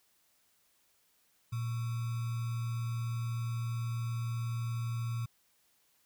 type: tone with sample-and-hold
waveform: sine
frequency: 116.54 Hz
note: A#2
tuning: in tune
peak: -32 dBFS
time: 1.52-5.26 s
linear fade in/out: 10 ms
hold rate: 1225 Hz
effects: white hiss -71 dBFS RMS until 6.05 s